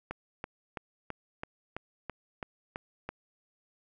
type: click train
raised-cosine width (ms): 0.5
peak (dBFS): -21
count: 10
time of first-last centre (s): 0.11-3.09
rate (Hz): 3.02
effects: none